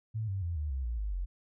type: tone with pitch steps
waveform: sine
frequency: 110 / 96.87 / 85.31 / 75.13 / 66.17 / 58.27 / 51.32 / 45.19 Hz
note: A2 / G2 / F2 / D2 / C2 / A#1 / G#1 / F#1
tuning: 0 / -20 / -40 / +40 / +20 / 0 / -20 / -40 cents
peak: -31 dBFS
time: 0.14-1.26 s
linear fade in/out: 20 ms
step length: 140 ms
effects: none